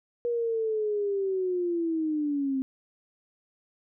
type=linear sweep; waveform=sine; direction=down; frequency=480 to 261.4 Hz; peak=-25 dBFS; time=0.25-2.62 s; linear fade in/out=0 ms; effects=none